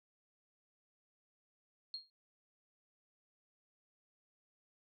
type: tone with exponential decay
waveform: sine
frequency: 4250 Hz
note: C8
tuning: 26 cents sharp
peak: -37 dBFS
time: 1.94-2.1 s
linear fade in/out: 1 ms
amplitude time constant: 34 ms
effects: none